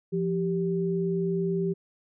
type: tone pair together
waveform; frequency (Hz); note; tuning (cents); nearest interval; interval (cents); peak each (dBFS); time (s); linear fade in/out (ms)
sine; 172.7 / 390.6; F3 / G4; -19 / -6; octave + major second; 1413; -27; 0.12-1.74; 20
effects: none